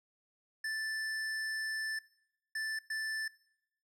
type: tone bursts at uneven times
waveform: square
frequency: 1760 Hz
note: A6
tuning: in tune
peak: -35 dBFS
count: 3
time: 0.64-1.99 / 2.55-2.79 / 2.9-3.28 s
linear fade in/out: 5 ms
effects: noise-tail reverb RT60 0.8 s tail -22 dB re dry + low-pass 10000 Hz 12 dB/octave